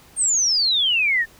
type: exponential sweep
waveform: sine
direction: down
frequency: 8870 to 1760 Hz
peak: -16 dBFS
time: 0.16-1.26 s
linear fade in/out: 50 ms
effects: pink hiss -50 dBFS RMS until 1.39 s